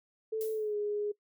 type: tone with pitch glide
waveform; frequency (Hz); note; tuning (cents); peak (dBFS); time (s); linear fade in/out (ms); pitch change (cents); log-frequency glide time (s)
sine; 440 to 415.3; A4 to G#4; 0 to 0; -30; 0.32-1.12; 10; -100; 0.52-0.76
type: noise with exponential decay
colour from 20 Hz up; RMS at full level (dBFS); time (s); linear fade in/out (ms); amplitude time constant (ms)
violet; -41; 0.41-0.74; 0; 71
effects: noise-tail reverb RT60 0.1 s tail -21 dB re dry